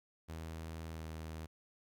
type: tone with pitch glide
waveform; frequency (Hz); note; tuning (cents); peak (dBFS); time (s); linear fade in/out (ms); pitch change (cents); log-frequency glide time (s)
sawtooth; 80.8 to 79.6; E2 to D#2; -34 to +40; -39; 0.28-1.47; 20; -26; 0.89-1.03
effects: 13-bit